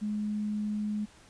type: tone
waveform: sine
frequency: 210.3 Hz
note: G#3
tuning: 22 cents sharp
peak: -29 dBFS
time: 0.01-1.06 s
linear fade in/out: 20 ms
effects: pink hiss -57 dBFS RMS until 1.29 s + resampled to 22050 Hz